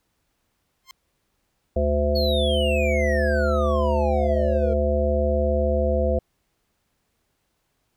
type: tone with exponential growth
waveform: 10% pulse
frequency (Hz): 1053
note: C6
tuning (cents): +11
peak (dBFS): -27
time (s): 0.83-0.91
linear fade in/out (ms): 1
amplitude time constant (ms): 16
type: harmonic tone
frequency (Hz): 73.42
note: D2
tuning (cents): 0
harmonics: 1 / 3 / 5 / 7 / 9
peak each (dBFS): -22 / -29 / -30 / -23 / -26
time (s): 1.76-6.19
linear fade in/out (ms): 5
type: exponential sweep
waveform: triangle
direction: down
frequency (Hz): 4435 to 455.2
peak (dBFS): -25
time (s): 2.15-4.74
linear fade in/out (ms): 10
effects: pink hiss -72 dBFS RMS until 7.96 s